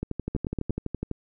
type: two click trains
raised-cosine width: 3 ms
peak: -15 / -16 dBFS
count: 4 / 14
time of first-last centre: 0.35-0.706 / 0.03-1.113 s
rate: 8.43 / 12 Hz
effects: none

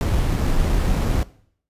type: noise with sample-and-hold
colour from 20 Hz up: brown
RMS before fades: -19 dBFS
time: 0.01-1.23 s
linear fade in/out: 0 ms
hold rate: 6300 Hz
effects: noise-tail reverb RT60 0.6 s tail -19 dB re dry + resampled to 32000 Hz

